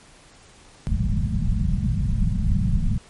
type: low-pass noise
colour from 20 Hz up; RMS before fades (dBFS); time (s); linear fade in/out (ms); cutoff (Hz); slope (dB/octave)
pink; -21; 0.87-2.98; 0; 220; 96
effects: pink hiss -50 dBFS RMS until 3.09 s + MP3 48 kbps